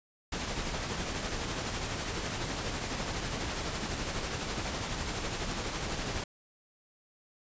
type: noise with tremolo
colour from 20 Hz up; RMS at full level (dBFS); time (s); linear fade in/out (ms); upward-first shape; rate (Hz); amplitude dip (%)
pink; -33; 0.32-6.24; 5; triangle; 12; 40
effects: resampled to 16000 Hz